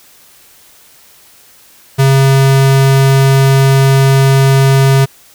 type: tone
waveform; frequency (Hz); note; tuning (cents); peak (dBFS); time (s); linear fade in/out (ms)
square; 135.4; C#3; -40; -6; 1.98-5.06; 20
effects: white hiss -43 dBFS RMS until 5.34 s